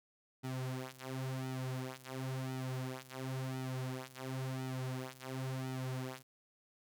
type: tone with flanger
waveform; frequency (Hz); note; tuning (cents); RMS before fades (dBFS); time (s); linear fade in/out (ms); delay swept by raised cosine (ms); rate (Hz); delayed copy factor
sawtooth; 130.3; C3; -7; -41; 0.43-6.23; 20; 1.8 to 7.7; 0.95; -0.85
effects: none